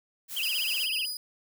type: noise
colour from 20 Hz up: blue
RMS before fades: -37 dBFS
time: 0.28-0.88 s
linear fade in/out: 50 ms
type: tone with vibrato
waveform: sine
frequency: 2872 Hz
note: F7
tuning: 48 cents sharp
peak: -28 dBFS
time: 0.36-1.06 s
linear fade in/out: 10 ms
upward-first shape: triangle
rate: 16 Hz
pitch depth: 230 cents each way
type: tone with tremolo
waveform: sawtooth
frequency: 4942 Hz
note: D#8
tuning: 13 cents flat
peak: -28 dBFS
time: 0.43-1.17 s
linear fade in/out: 2 ms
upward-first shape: sine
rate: 8 Hz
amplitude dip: 35%
effects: none

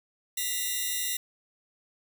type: tone cluster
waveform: 5% pulse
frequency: 1942 / 2021 / 2804 / 3673 Hz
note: B6 / B6 / F7 / A#7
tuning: -30 / +39 / +6 / -26 cents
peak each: -25 dBFS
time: 0.37-1.17 s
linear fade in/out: 5 ms
effects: none

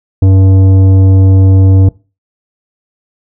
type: tone with tanh clipping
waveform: sine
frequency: 95.5 Hz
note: G2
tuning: 45 cents flat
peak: -4 dBFS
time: 0.22-1.89 s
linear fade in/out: 5 ms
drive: 11 dB
effects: noise-tail reverb RT60 0.3 s tail -21 dB re dry

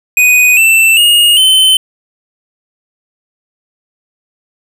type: tone with pitch steps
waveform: square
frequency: 2489 / 2668 / 2859 / 3064 Hz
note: D#7 / E7 / F7 / G7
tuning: 0 / +20 / +40 / -40 cents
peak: -5 dBFS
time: 0.17-1.77 s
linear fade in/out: 2 ms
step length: 400 ms
effects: none

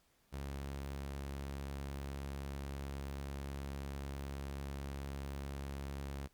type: tone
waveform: sawtooth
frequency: 69.3 Hz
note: C#2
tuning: in tune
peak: -37 dBFS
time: 0.32-6.28 s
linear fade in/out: 20 ms
effects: pink hiss -73 dBFS RMS until 6.33 s + Opus 48 kbps

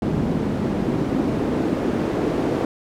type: noise with band-pass filter sweep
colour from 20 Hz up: pink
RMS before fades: -22 dBFS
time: 0.02-2.65 s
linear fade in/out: 2 ms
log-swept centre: 220 to 360 Hz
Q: 1.5
effects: none

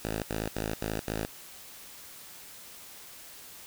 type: tone bursts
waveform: 5% pulse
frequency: 53.9 Hz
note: A1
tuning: 35 cents flat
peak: -20 dBFS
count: 5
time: 0.05-1.252 s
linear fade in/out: 0 ms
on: 170 ms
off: 88 ms
effects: white hiss -48 dBFS RMS until 3.66 s

